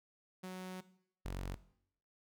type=tone pair in turn; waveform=sawtooth; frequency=185 / 46.25 Hz; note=F#3 / F#1; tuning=0 / 0 cents; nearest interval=2 octaves; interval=2400 cents; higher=first; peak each=-39 / -35 dBFS; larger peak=second; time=0.43-0.81 / 1.25-1.55 s; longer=first; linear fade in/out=10 ms; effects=noise-tail reverb RT60 0.7 s tail -17 dB re dry